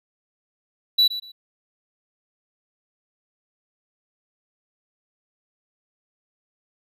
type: tone with echo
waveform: triangle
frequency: 3944 Hz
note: B7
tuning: 3 cents flat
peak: -12 dBFS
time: 0.98-1.08 s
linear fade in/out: 10 ms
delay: 120 ms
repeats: 2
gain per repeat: -13 dB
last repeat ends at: 1.32 s
effects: none